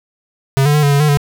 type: tone with pitch steps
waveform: square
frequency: 135.8 / 146.6 / 150.1 / 142.9 / 141.7 / 150.7 / 143.7 Hz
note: C#3 / D3 / D3 / D3 / C#3 / D3 / D3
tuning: -35 / -3 / +38 / -47 / +38 / +45 / -37 cents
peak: -10 dBFS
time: 0.57-1.172 s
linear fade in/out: 0 ms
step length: 86 ms
effects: none